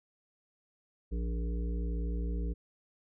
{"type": "harmonic tone with a mistuned harmonic", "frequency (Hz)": 58.27, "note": "A#1", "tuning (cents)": 0, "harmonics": [1, 3, 5, 7, 8], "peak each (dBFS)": [-31, -41, -45, -48, -49], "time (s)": [1.11, 2.54], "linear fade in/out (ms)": 20, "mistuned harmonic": 1, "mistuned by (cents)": -52, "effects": []}